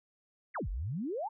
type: exponential two-way sweep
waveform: sine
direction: down then up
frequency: 2305 to 41.2 to 946 Hz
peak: -33 dBFS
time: 0.54-1.29 s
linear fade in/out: 20 ms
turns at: 0.69 s
effects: none